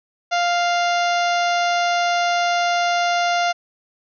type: harmonic tone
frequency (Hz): 698.5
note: F5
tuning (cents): 0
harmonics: 1 / 2 / 3 / 4 / 5 / 6 / 7 / 8 / 9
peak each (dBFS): -18 / -24 / -28 / -30 / -32 / -34 / -35 / -36 / -37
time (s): 0.31-3.53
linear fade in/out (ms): 20
effects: none